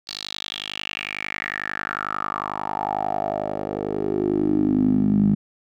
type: tone with band-pass filter sweep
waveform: 10% pulse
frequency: 51.1 Hz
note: G#1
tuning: 27 cents flat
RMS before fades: -24 dBFS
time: 0.07-5.35 s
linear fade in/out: 10 ms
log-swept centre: 4500 to 190 Hz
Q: 5.7
effects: none